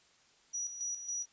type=tone with tremolo; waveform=sine; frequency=5830 Hz; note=F#8; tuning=26 cents flat; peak=-34 dBFS; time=0.53-1.26 s; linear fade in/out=20 ms; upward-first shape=square; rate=3.6 Hz; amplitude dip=60%; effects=white hiss -66 dBFS RMS until 1.32 s + resampled to 16000 Hz